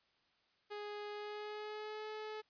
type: tone with pitch glide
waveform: sawtooth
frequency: 415.3 to 430.2 Hz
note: G#4 to A4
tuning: 0 to -39 cents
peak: -39 dBFS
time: 0.7-2.42 s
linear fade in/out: 20 ms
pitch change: +61 cents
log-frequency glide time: 1.11-2.08 s
effects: white hiss -75 dBFS RMS until 2.49 s + resampled to 11025 Hz